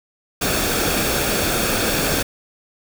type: noise with comb filter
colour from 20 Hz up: pink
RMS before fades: -20 dBFS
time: 0.41-2.23 s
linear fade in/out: 10 ms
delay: 1 ms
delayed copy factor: -0.5
effects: none